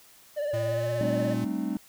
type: tone with vibrato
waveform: triangle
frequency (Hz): 587.3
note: D5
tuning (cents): 0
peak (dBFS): -25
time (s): 0.36-1.35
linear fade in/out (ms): 20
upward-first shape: sine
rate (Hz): 17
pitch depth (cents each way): 52
type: tone with pitch glide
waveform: square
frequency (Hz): 112.7 to 118.03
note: A2 to A#2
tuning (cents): +42 to +22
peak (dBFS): -31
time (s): 0.53-1.45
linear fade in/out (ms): 10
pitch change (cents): +80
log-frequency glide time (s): 0.65-0.9
type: chord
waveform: triangle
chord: A half-diminished seventh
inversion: third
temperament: equal with one note detuned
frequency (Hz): 196 / 220 / 261.6 / 303.1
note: G3 / A3 / C4 / Eb4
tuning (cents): 0 / 0 / 0 / -45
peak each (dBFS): -31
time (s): 1.01-1.77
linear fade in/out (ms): 0
effects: white hiss -55 dBFS RMS until 1.88 s